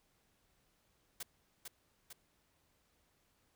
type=noise with echo; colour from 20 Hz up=white; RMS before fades=-43 dBFS; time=1.2-1.23 s; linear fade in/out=5 ms; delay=450 ms; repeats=2; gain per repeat=-4 dB; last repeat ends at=2.13 s; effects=pink hiss -75 dBFS RMS until 3.55 s